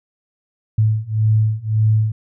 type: beating tone pair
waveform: sine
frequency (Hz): 107.9 / 109.7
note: A2 / A2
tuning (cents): -33 / -5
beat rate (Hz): 1.8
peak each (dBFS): -17 / -16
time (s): 0.78-2.12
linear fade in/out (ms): 5
effects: none